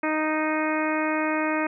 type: harmonic tone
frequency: 310.3 Hz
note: D#4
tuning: 5 cents flat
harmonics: 1 / 2 / 3 / 4 / 5 / 6 / 7 / 8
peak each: -26 / -29 / -31 / -32 / -33 / -34 / -34 / -35 dBFS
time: 0.03-1.67 s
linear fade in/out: 5 ms
effects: none